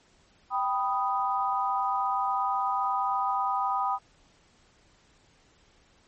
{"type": "chord", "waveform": "sine", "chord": "G augmented", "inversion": "none", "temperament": "equal", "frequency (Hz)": [784, 987.8, 1244.5], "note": ["G5", "B5", "D#6"], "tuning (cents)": [0, 0, 0], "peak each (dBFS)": -29, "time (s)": [0.5, 3.99], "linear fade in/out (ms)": 50, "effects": ["pink hiss -62 dBFS RMS until 6.07 s", "MP3 32 kbps"]}